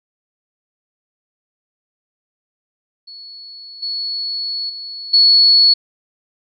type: tone with level steps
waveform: sine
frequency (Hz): 4393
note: C#8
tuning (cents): -16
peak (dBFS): -33 / -20 / -27 / -7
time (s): 3.07-5.74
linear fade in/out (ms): 10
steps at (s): 3.82 / 4.69 / 5.13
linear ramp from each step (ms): 10
effects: none